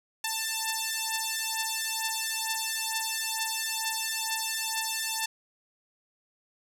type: beating tone pair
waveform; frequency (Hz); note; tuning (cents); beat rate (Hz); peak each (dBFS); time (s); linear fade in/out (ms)
5% pulse; 887 / 889.2; A5 / A5; +14 / +18; 2.2; -20; 0.24-5.26; 5
effects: none